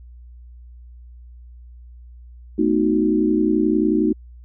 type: chord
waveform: sine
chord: B dominant seventh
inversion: third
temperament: equal with one note detuned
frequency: 220 / 251.3 / 311.1 / 370 Hz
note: A3 / B3 / D#4 / F#4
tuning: 0 / +30 / 0 / 0 cents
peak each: -21 / -24 / -18 / -22 dBFS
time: 2.58-4.13 s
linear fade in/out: 10 ms
effects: added 60 Hz sine -39 dBFS peak until 4.44 s